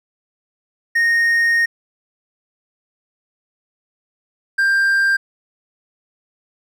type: tone pair in turn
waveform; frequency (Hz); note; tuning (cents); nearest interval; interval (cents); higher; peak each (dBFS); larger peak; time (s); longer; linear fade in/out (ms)
triangle; 1855 / 1587.6; A#6 / G6; -9 / +22; minor third; 269; first; -11; neither; 0.95-1.66 / 4.58-5.17; first; 10
effects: none